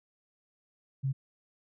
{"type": "tone", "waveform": "sine", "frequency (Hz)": 135, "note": "C#3", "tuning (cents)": -45, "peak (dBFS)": -27, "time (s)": [1.03, 1.13], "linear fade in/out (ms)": 20, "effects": []}